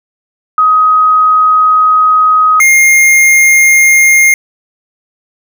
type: tone pair in turn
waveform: sine / square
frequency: 1259 / 2125 Hz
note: D#6 / C7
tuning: +20 / +26 cents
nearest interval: major sixth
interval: 906 cents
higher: second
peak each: -4 dBFS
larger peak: neither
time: 0.58-2.6 / 2.6-4.34 s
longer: first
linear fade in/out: 2 ms
effects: none